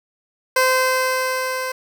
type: tone with level ramp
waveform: 15% pulse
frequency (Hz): 516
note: C5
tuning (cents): -24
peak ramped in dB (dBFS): -7 to -17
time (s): 0.56-1.72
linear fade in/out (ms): 5
effects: none